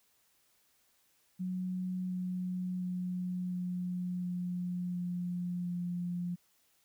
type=tone with pitch steps; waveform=sine; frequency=183.5 / 182.23 / 180.97 / 179.72 / 178.48 / 177.25 / 176.02 Hz; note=F#3 / F#3 / F#3 / F3 / F3 / F3 / F3; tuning=-14 / -26 / -38 / +50 / +38 / +26 / +14 cents; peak=-33 dBFS; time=1.39-6.36 s; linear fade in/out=20 ms; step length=710 ms; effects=white hiss -71 dBFS RMS until 6.84 s